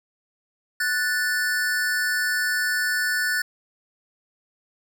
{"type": "tone pair together", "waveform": "square", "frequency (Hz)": [1480, 1760], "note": ["F#6", "A6"], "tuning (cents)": [0, 0], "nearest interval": "minor third", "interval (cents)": 300, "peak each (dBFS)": -25, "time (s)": [0.8, 3.42], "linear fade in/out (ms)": 5, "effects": []}